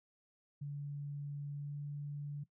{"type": "tone with pitch glide", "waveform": "sine", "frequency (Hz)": [143.8, 144.97], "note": ["D3", "D3"], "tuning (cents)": [-36, -22], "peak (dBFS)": -39, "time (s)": [0.61, 2.44], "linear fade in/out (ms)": 10, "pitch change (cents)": 14, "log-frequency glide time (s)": [1.55, 1.77], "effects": ["noise-tail reverb RT60 0.1 s tail -17 dB re dry"]}